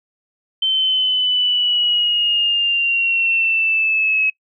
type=linear sweep; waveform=sine; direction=down; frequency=3097 to 2561 Hz; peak=-14 dBFS; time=0.62-4.3 s; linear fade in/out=5 ms; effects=noise-tail reverb RT60 0.1 s tail -25 dB re dry